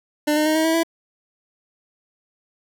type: tone with pitch steps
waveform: 25% pulse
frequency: 298.9 / 305 / 311.2 / 317.6 / 324.1 / 330.7 Hz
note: D4 / D#4 / D#4 / D#4 / E4 / E4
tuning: +31 / -34 / 0 / +36 / -29 / +6 cents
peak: -13 dBFS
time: 0.27-0.834 s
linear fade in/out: 10 ms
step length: 94 ms
effects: none